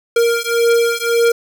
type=beating tone pair; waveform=square; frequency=466.2 / 468 Hz; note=A#4 / A#4; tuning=0 / +7 cents; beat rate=1.8 Hz; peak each=-16 dBFS; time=0.16-1.32 s; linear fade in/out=5 ms; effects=none